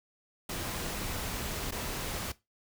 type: noise with dropouts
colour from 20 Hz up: pink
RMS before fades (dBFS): -36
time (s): 0.49-2.32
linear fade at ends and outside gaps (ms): 5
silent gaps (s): 1.71-1.721
effects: noise-tail reverb RT60 0.2 s tail -17 dB re dry